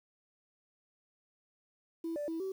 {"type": "tone with pitch steps", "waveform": "sine", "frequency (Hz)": [330, 586, 326.7, 382.6], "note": ["E4", "D5", "E4", "G4"], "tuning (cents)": [2, -4, -15, -42], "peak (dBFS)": -33, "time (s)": [2.04, 2.52], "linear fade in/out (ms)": 5, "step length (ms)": 120, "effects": ["tanh soft clip ceiling -31 dBFS", "10-bit"]}